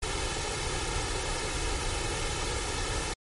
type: noise with comb filter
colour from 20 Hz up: pink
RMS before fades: -31 dBFS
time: 0.02-3.14 s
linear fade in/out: 10 ms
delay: 2.3 ms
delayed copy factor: +0.7
effects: low-pass 11000 Hz 12 dB/octave + MP3 48 kbps